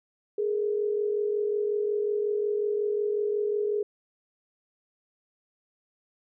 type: tone pair together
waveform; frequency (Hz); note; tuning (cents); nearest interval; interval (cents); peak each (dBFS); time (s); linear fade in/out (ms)
sine; 415.3 / 460.8; G#4 / A#4; 0 / -20; major second; 180; -25 / -32; 0.38-3.83; 5
effects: none